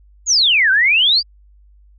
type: exponential two-way sweep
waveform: sine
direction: down then up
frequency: 7040 to 1498 to 4885 Hz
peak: -10 dBFS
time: 0.26-1.23 s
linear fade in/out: 50 ms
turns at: 0.71 s
effects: added 50 Hz sine -45 dBFS peak until 1.98 s